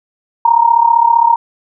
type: tone with amplitude modulation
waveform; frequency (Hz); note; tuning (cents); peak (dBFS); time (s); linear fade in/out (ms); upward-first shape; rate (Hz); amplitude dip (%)
sine; 932.3; A#5; 0; -3; 0.45-1.36; 5; sine; 35.3; 80
effects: none